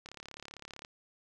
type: click train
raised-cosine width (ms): 0.2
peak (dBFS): -28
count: 29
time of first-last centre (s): 0.06-0.849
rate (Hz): 35.5
effects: none